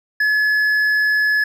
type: tone with hard clipping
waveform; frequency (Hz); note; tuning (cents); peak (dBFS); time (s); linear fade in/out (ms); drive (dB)
triangle; 1707; G#6; +47; -15; 0.2-1.44; 5; 7
effects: none